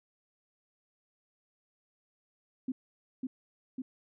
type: tone with echo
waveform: sine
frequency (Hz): 258.3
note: C4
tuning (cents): -22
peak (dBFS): -30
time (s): 2.68-2.72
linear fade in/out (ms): 5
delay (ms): 550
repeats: 2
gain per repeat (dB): -2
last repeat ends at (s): 3.82
effects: none